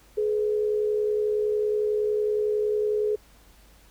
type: tone pair together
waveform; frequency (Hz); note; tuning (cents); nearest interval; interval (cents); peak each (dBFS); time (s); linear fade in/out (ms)
sine; 423 / 493.9; G#4 / B4; +32 / 0; minor third; 268; -22 / -32; 0.17-3.16; 10
effects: added 50 Hz sine -55 dBFS peak until 3.9 s + pink hiss -57 dBFS RMS until 3.9 s